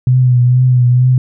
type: tone with vibrato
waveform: sine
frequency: 125.3 Hz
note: B2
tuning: 25 cents sharp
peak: -6 dBFS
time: 0.07-1.18 s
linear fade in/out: 2 ms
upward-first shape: triangle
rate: 2.2 Hz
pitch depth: 44 cents each way
effects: none